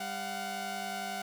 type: tone cluster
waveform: sawtooth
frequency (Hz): 199.2 / 699 / 750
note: G3 / F5 / F#5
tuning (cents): +28 / +1 / +23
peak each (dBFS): -39 / -36 / -34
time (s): 0-1.22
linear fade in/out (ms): 5
effects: none